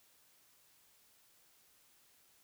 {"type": "silence", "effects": ["white hiss -68 dBFS RMS until 2.43 s"]}